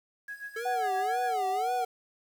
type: tone with tremolo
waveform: sine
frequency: 1661.2 Hz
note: G#6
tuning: in tune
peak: -35 dBFS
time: 0.28-1.34 s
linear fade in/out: 5 ms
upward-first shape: sine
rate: 7.4 Hz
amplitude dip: 85%
type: tone with vibrato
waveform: square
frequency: 436 Hz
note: A4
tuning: 16 cents flat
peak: -35 dBFS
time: 0.56-1.85 s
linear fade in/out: 5 ms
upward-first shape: sine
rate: 1.9 Hz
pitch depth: 210 cents each way
type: tone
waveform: sine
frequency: 745 Hz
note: F#5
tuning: 12 cents sharp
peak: -27 dBFS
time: 0.65-1.85 s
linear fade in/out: 10 ms
effects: 9-bit